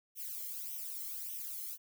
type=noise with flanger; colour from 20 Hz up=violet; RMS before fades=-42 dBFS; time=0.15-1.78 s; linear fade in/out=50 ms; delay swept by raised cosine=0.33 to 0.97 ms; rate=1.7 Hz; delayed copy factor=+0.95; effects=none